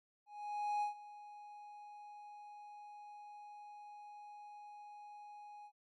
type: tone with ADSR envelope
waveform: triangle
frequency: 830.6 Hz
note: G#5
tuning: in tune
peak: -31 dBFS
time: 0.26-5.72 s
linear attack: 560 ms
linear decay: 120 ms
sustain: -18 dB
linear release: 69 ms
effects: AAC 32 kbps